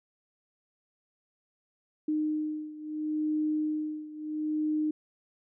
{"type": "beating tone pair", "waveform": "sine", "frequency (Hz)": [306.2, 306.94], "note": ["D#4", "D#4"], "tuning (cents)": [-28, -23], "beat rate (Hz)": 0.74, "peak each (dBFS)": [-30, -33], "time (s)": [2.08, 4.91], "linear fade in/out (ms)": 5, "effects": []}